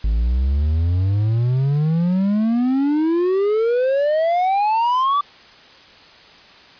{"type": "exponential sweep", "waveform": "triangle", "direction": "up", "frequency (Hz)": [51.9, 1174.7], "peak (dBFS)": -13, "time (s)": [0.04, 5.21], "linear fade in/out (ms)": 5, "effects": ["white hiss -45 dBFS RMS until 6.79 s", "resampled to 11025 Hz"]}